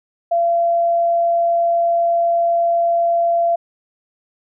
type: tone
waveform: sine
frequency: 682 Hz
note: F5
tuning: 41 cents flat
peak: -13 dBFS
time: 0.31-3.56 s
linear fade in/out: 10 ms
effects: none